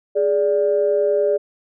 sine tone pair together, 415.3 / 584.8 Hz, G#4 / D5, 0 / -7 cents, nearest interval tritone, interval 593 cents, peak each -17 dBFS, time 0.15-1.38 s, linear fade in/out 20 ms, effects tanh soft clip ceiling -7 dBFS

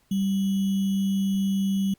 sine tone with sample-and-hold, 194.8 Hz, G3, 11 cents flat, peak -21 dBFS, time 0.11-1.94 s, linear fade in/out 5 ms, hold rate 3150 Hz, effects pink hiss -65 dBFS RMS until 1.98 s + Opus 48 kbps

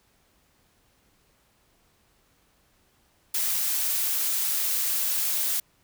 blue noise, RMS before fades -26 dBFS, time 3.34-5.6 s, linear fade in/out 5 ms, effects pink hiss -65 dBFS RMS until 5.83 s

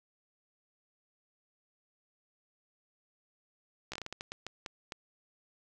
slowing click train, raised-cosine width 0.2 ms, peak -22 dBFS, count 12, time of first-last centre 3.92-4.922 s, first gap 15 ms, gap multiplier 1.33, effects none

